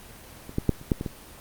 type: clicks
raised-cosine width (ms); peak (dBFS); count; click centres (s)
3; -25 / -11 / -6 / -28 / -7 / -16 / -16; 7; 0.494 / 0.584 / 0.693 / 0.814 / 0.918 / 1.011 / 1.062
effects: pink hiss -46 dBFS RMS until 1.4 s + Opus 24 kbps